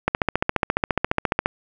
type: click train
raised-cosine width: 0.5 ms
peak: -3 dBFS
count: 21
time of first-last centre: 0.08-1.459 s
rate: 14.5 Hz
effects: none